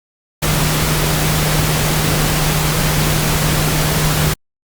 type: tone in noise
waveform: sine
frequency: 153.2 Hz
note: D#3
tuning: 27 cents flat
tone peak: -17 dBFS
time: 0.42-4.34 s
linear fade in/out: 10 ms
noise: pink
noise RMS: -17 dBFS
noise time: 0.42-4.34 s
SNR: -3 dB
effects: Opus 48 kbps